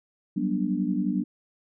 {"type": "chord", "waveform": "sine", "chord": "G major seventh", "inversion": "third", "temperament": "equal with one note detuned", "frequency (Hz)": [185, 196, 241.3, 293.7], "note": ["F#3", "G3", "B3", "D4"], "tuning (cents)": [0, 0, -40, 0], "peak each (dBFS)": -29, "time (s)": [0.36, 1.24], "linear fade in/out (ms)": 10, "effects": []}